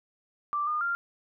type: tone with pitch steps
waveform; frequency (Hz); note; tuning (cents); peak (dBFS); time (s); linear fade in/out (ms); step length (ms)
sine; 1174 / 1216 / 1391; D6 / D#6 / F6; -1 / -40 / -7; -26; 0.53-0.95; 0; 140
effects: none